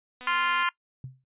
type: click train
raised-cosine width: 0.2 ms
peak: -26 dBFS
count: 106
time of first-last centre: 0.21-0.63 s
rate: 250 Hz
type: harmonic tone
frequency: 348.4 Hz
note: F4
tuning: 4 cents flat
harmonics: 3 / 4 / 5 / 6 / 7 / 8 / 9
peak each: -27 / -29 / -31 / -33 / -34 / -35 / -36 dBFS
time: 0.27-0.69 s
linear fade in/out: 2 ms
type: tone with exponential decay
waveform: sine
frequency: 130.4 Hz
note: C3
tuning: 5 cents flat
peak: -32 dBFS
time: 1.04-1.24 s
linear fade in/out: 2 ms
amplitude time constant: 42 ms
effects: noise-tail reverb RT60 0.1 s tail -21 dB re dry + resampled to 8000 Hz